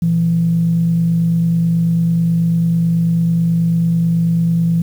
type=tone pair together; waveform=sine; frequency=118.7 / 167.87 Hz; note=A#2 / E3; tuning=+32 / +32 cents; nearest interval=tritone; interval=600 cents; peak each=-23 / -11 dBFS; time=0.02-4.82 s; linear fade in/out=5 ms; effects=tanh soft clip ceiling -5 dBFS + 7-bit